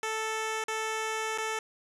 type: tone with dropouts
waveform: 10% pulse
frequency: 440 Hz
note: A4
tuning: in tune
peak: -22 dBFS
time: 0.03-1.59 s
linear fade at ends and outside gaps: 2 ms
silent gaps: 0.64-0.682 / 1.377-1.383 s
effects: resampled to 24000 Hz + 8-bit